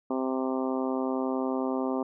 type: harmonic tone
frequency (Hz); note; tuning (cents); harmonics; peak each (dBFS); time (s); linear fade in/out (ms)
130.81; C3; 0; 2 / 3 / 4 / 5 / 6 / 7 / 8 / 9; -29 / -33 / -35 / -37 / -39 / -40 / -41 / -42; 0.1-2.03; 5
effects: none